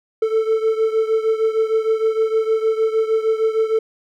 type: beating tone pair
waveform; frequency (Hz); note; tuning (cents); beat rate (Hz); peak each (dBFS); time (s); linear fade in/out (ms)
triangle; 440.9 / 447.4; A4 / A4; +4 / +29; 6.5; -15 / -19; 0.22-3.79; 5
effects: none